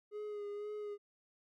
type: tone with vibrato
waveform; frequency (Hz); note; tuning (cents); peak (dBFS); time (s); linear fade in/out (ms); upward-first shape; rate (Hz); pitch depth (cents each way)
triangle; 415.3; G#4; 0; -38; 0.11-0.98; 50; sine; 2; 27
effects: none